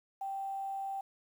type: tone with quantisation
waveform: sine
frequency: 782 Hz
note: G5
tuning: 4 cents flat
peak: -35 dBFS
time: 0.21-1.01 s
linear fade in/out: 5 ms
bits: 10
effects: none